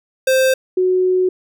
square / sine tone pair in turn, 523.3 / 368.7 Hz, C5 / F#4, 0 / -6 cents, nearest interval tritone, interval 606 cents, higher first, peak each -12 dBFS, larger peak neither, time 0.27-0.54 / 0.77-1.29 s, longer second, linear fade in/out 5 ms, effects none

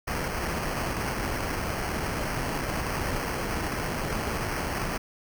pink noise with sample-and-hold, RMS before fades -30 dBFS, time 0.07-4.98 s, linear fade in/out 10 ms, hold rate 3675 Hz, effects none

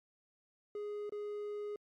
triangle tone with dropouts, 415.3 Hz, G#4, in tune, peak -36 dBFS, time 0.75-1.76 s, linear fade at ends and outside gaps 2 ms, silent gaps 1.095-1.122 s, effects MP3 64 kbps

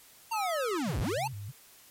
square linear two-way sweep, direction down then up, 932.3 to 37.36 to 932.3 Hz, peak -30 dBFS, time 0.31-1.28 s, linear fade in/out 10 ms, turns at 1 s
sine tone, 1279 Hz, D#6, 47 cents sharp, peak -35 dBFS, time 0.33-0.78 s, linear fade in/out 10 ms
sine tone with vibrato, 115.9 Hz, A#2, 10 cents flat, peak -37 dBFS, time 0.86-1.52 s, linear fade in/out 20 ms, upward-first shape square, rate 3.2 Hz, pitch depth 230 cents each way
effects white hiss -56 dBFS RMS until 1.9 s + MP3 64 kbps

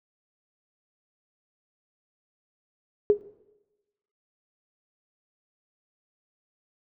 sine tone with exponential decay, 415.3 Hz, G#4, in tune, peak -11 dBFS, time 3.1-3.21 s, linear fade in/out 0 ms, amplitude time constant 22 ms, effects noise-tail reverb RT60 1.0 s tail -19 dB re dry

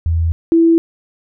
sine tone pair in turn, 82.6 / 331.3 Hz, E2 / E4, +4 / +9 cents, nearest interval 2 octaves, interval 2405 cents, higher second, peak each -12 / -7 dBFS, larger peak second, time 0.06-0.32 / 0.52-0.78 s, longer neither, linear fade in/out 0 ms, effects none

